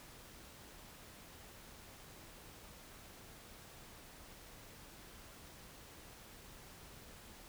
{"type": "silence", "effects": ["pink hiss -56 dBFS RMS until 7.48 s"]}